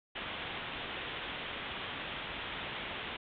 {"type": "low-pass noise", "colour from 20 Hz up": "white", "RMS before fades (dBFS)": -41, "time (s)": [0.15, 3.17], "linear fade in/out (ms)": 10, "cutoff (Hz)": 3600, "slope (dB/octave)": 96, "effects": []}